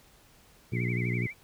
sine tone with vibrato, 2174 Hz, C#7, 34 cents flat, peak -34 dBFS, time 0.72-1.34 s, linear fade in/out 50 ms, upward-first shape sine, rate 12 Hz, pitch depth 130 cents each way
harmonic tone, 59.8 Hz, A#1, 45 cents sharp, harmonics 2 / 3 / 4 / 5 / 6 / 7, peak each -29 / -34 / -39 / -42 / -39 / -44 dBFS, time 0.72-1.27 s, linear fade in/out 5 ms
effects pink hiss -59 dBFS RMS until 1.43 s

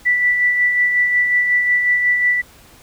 sine tone with tremolo, 1968 Hz, B6, 7 cents flat, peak -11 dBFS, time 0.05-2.42 s, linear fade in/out 20 ms, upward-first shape sine, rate 5.5 Hz, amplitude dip 40%, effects pink hiss -46 dBFS RMS until 2.82 s

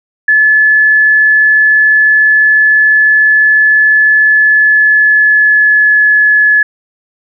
sine tone with pitch glide, 1723 to 1708.1 Hz, A6 to G#6, -37 to +48 cents, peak -4 dBFS, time 0.28-6.63 s, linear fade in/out 5 ms, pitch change -15 cents, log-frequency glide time 4.2-6.04 s, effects none

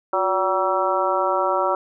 harmonic tone with a mistuned harmonic, 190.3 Hz, F#3, 49 cents sharp, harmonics 2 / 3 / 4 / 5 / 6 / 7, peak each -27 / -23 / -26 / -24 / -27 / -25 dBFS, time 0.13-1.75 s, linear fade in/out 2 ms, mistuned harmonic 2, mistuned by -82 cents, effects none

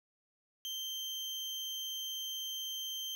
35% pulse tone, 3136 Hz, G7, in tune, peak -36 dBFS, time 0.65-3.15 s, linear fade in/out 0 ms, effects 13-bit

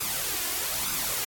white noise with flanger, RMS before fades -29 dBFS, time 0-1.25 s, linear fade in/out 10 ms, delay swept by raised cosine 0.79 to 2.89 ms, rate 1.1 Hz, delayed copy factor +0.55, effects AAC 64 kbps

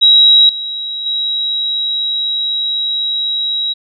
sine tone with level steps, 3852 Hz, B7, 44 cents flat, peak -4 / -19 / -14 dBFS, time 0.01-3.74 s, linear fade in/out 20 ms, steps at 0.49 / 1.06 s, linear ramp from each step 2 ms, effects none

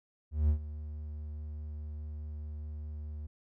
triangle tone with ADSR envelope, 75.4 Hz, D2, 46 cents sharp, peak -20 dBFS, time 0.31-3.27 s, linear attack 180 ms, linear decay 92 ms, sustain -16 dB, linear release 10 ms, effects none

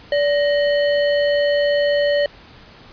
sine tone with sample-and-hold, 578 Hz, D5, 28 cents flat, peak -14 dBFS, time 0.12-2.26 s, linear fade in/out 2 ms, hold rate 2450 Hz, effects pink hiss -44 dBFS RMS until 2.92 s + resampled to 11025 Hz

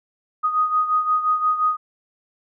sine beating tone pair, 1244.5 / 1250.2 Hz, D#6 / D#6, 0 / +8 cents, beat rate 5.7 Hz, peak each -18 / -24 dBFS, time 0.43-1.77 s, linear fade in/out 20 ms, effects none

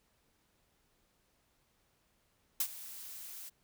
blue noise with ADSR envelope, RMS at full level -30 dBFS, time 2.6-3.5 s, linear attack 4 ms, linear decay 65 ms, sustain -17 dB, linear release 19 ms, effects pink hiss -74 dBFS RMS until 3.63 s

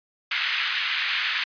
pink band-pass noise, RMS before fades -26 dBFS, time 0.31-1.44 s, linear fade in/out 5 ms, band 1600 to 3700 Hz, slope 24 dB/octave, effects resampled to 11025 Hz

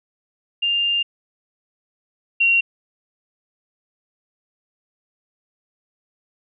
sine tone pair in turn, 2800 / 2750 Hz, F7 / F7, +4 / -27 cents, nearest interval unison, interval 31 cents, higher first, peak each -17 / -13 dBFS, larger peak second, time 0.62-1.03 / 2.4-2.61 s, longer first, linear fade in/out 10 ms, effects none

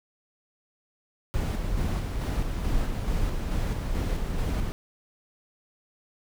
brown noise with tremolo, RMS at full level -26 dBFS, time 1.34-4.72 s, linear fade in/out 0 ms, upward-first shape square, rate 2.3 Hz, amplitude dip 30%, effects none

